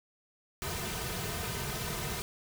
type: noise with comb filter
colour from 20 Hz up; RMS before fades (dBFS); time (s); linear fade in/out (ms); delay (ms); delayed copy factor
pink; -36; 0.62-2.22; 0; 3.6; -0.8
effects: none